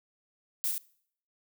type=noise with echo; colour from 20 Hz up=violet; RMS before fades=-30 dBFS; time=0.64-0.71 s; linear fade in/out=0 ms; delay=70 ms; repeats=1; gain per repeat=-4 dB; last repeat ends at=0.78 s; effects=noise-tail reverb RT60 0.6 s tail -22 dB re dry